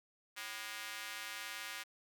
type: tone with high-pass filter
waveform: square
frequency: 110.4 Hz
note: A2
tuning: 6 cents sharp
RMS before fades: -45 dBFS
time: 0.36-1.84 s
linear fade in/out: 20 ms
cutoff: 1800 Hz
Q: 1.2
effects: none